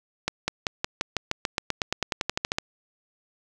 accelerating click train, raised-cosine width 0.2 ms, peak -7 dBFS, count 20, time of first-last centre 0.28-2.585 s, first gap 200 ms, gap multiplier 0.94, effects none

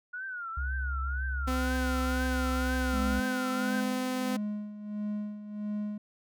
sine tone with vibrato, 1439 Hz, F#6, 49 cents flat, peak -35 dBFS, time 0.13-3.81 s, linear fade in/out 10 ms, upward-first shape triangle, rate 2 Hz, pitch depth 160 cents each way
sine tone with pitch glide, 66.4 to 65.22 Hz, C2 to C2, +26 to -5 cents, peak -30 dBFS, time 0.57-3.2 s, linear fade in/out 5 ms, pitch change -31 cents, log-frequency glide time 2.5-2.69 s
sawtooth tone, 255.9 Hz, C4, 38 cents flat, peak -26 dBFS, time 1.47-4.37 s, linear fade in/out 10 ms
triangle tone with tremolo, 208.9 Hz, G#3, 10 cents sharp, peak -28 dBFS, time 2.93-5.98 s, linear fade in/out 5 ms, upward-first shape sine, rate 1.5 Hz, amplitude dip 70%
effects none

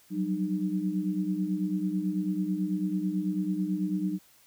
sine tone cluster, 183.3 / 192.4 / 305 Hz, F#3 / G3 / D#4, -16 / -32 / -34 cents, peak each -31 dBFS, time 0.1-4.19 s, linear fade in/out 50 ms, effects white hiss -60 dBFS RMS until 4.46 s

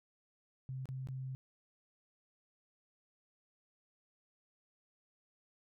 sine tone with dropouts, 131.2 Hz, C3, 5 cents sharp, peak -39 dBFS, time 0.69-1.35 s, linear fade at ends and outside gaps 0 ms, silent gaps 0.856-0.889 / 1.072-1.087 s, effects none

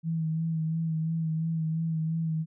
sine tone with vibrato, 161.3 Hz, E3, 37 cents flat, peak -26 dBFS, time 0.03-2.46 s, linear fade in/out 50 ms, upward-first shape sine, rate 2.9 Hz, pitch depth 31 cents each way, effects none

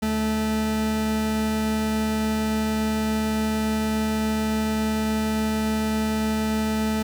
40% pulse tone pair together, 73.8 / 217.9 Hz, D2 / A3, +9 / -17 cents, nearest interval octave + perfect fifth, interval 1874 cents, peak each -32 / -21 dBFS, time 0.02-7.03 s, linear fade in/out 10 ms, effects 9-bit

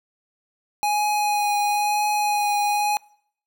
square tone with vibrato, 830.6 Hz, G#5, in tune, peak -20 dBFS, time 0.83-2.97 s, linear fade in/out 0 ms, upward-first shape triangle, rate 1 Hz, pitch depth 17 cents each way, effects noise-tail reverb RT60 0.6 s tail -24 dB re dry

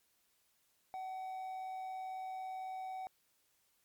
triangle tone with amplitude modulation, 754 Hz, F#5, 32 cents sharp, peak -37 dBFS, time 0.94-3.07 s, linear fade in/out 0 ms, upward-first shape sine, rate 118 Hz, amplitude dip 30%, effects white hiss -75 dBFS RMS until 3.84 s + MP3 96 kbps

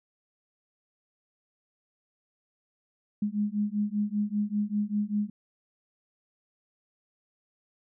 sine beating tone pair, 205.3 / 210.4 Hz, G#3 / G#3, -20 / +23 cents, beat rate 5.1 Hz, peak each -29 dBFS, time 3.22-5.3 s, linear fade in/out 5 ms, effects none

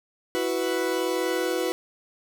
40% pulse chord, E suspended second, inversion none, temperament equal, 329.6 / 370 / 493.9 Hz, E4 / F#4 / B4, 0 / 0 / 0 cents, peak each -29 / -27 / -27 dBFS, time 0.35-1.72 s, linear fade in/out 0 ms, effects none

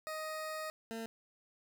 20% pulse tone pair in turn, 625 / 226.3 Hz, D#5 / A3, +8 / +49 cents, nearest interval octave + tritone, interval 1759 cents, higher first, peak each -34 / -35 dBFS, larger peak first, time 0.07-0.7 / 0.91-1.06 s, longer first, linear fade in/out 0 ms, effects none

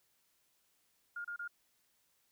sine tone bursts, 1416 Hz, F6, 23 cents sharp, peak -39 dBFS, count 3, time 1.16-1.478 s, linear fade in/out 5 ms, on 86 ms, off 30 ms, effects white hiss -75 dBFS RMS until 2.31 s

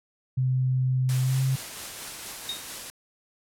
sine tone with pitch glide, 129 to 132.7 Hz, C3 to C3, -24 to +25 cents, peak -21 dBFS, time 0.37-1.56 s, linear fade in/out 10 ms, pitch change +49 cents, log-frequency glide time 1.22-1.38 s
white noise with tremolo, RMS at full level -36 dBFS, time 1.09-2.9 s, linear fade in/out 0 ms, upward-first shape sine, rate 4.4 Hz, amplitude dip 25%
sine tone with exponential decay, 3729 Hz, A#7, in tune, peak -26 dBFS, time 2.49-2.69 s, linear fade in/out 2 ms, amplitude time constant 43 ms
effects low-pass 12000 Hz 12 dB/octave

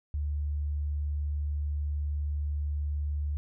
sine tone, 73.42 Hz, D2, in tune, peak -28 dBFS, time 0.14-3.37 s, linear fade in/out 0 ms, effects none

